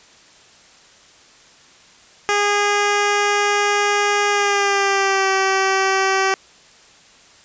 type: tone with pitch glide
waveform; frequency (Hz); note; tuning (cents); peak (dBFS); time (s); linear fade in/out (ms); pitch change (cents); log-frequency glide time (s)
10% pulse; 410 to 384.8; G#4 to G4; -22 to -32; -7; 2.29-6.34; 0; -110; 4.3-5.3
effects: white hiss -48 dBFS RMS until 7.44 s + resampled to 16000 Hz